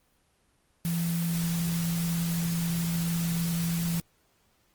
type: tone in noise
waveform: sine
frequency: 168.6 Hz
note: E3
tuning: 39 cents sharp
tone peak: -26 dBFS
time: 0.85-4 s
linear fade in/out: 0 ms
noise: white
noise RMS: -37 dBFS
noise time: 0.85-4 s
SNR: +8 dB
effects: pink hiss -68 dBFS RMS until 4.74 s + Opus 24 kbps